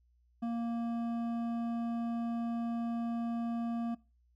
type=tone with hard clipping; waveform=sine; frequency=233.1 Hz; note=A#3; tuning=in tune; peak=-34 dBFS; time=0.42-3.95 s; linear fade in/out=10 ms; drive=9 dB; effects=noise-tail reverb RT60 0.3 s tail -21 dB re dry + added 60 Hz sine -66 dBFS peak until 4.35 s